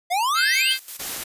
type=exponential sweep; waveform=square; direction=up; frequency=680 to 3326 Hz; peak=-20 dBFS; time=0.1-0.74 s; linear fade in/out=20 ms
type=harmonic tone; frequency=523.3 Hz; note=C5; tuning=in tune; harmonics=3 / 4 / 5 / 6 / 7 / 8 / 9; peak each=-29 / -29 / -28 / -29 / -32 / -31 / -27 dBFS; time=0.34-0.79 s; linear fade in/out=50 ms
type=noise with tremolo; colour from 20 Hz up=blue; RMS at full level=-33 dBFS; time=0.53-1.23 s; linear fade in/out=10 ms; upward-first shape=square; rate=5.7 Hz; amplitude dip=70%
type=noise; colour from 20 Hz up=white; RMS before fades=-30 dBFS; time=0.99-1.24 s; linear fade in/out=10 ms
effects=resampled to 32000 Hz